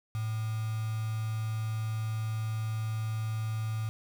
sine tone with quantisation, 110 Hz, A2, in tune, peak -30 dBFS, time 0.15-3.89 s, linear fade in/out 0 ms, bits 7, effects none

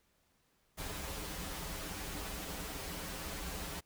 pink noise with comb filter, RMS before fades -42 dBFS, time 0.77-3.81 s, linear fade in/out 20 ms, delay 8.4 ms, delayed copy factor -1, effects pink hiss -74 dBFS RMS until 3.85 s

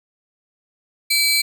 sawtooth tone pair together, 2300 / 4124 Hz, D7 / C8, -37 / -26 cents, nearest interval minor seventh, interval 1011 cents, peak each -15 dBFS, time 1.1-1.42 s, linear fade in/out 10 ms, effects none

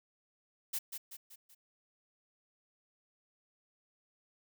blue noise with echo, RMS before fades -36 dBFS, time 0.73-0.79 s, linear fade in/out 10 ms, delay 190 ms, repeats 4, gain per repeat -6 dB, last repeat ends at 1.55 s, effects none

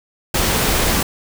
pink noise, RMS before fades -17 dBFS, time 0.34-1.03 s, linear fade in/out 5 ms, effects none

